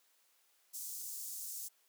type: high-pass noise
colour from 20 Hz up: pink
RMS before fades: -44 dBFS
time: 0.73-1.69 s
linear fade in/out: 20 ms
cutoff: 6400 Hz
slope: 24 dB/octave
effects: white hiss -72 dBFS RMS until 1.88 s + high-pass 400 Hz 12 dB/octave